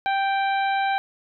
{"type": "harmonic tone", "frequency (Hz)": 784, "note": "G5", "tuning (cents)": 0, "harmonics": [1, 2, 3, 4, 5], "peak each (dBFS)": [-21, -28, -32, -39, -37], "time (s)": [0.06, 0.98], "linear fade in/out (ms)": 0, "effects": []}